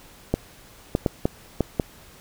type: clicks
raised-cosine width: 2 ms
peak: -6 dBFS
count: 6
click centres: 0.34 / 0.951 / 1.062 / 1.255 / 1.607 / 1.798 s
effects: pink hiss -49 dBFS RMS until 2.2 s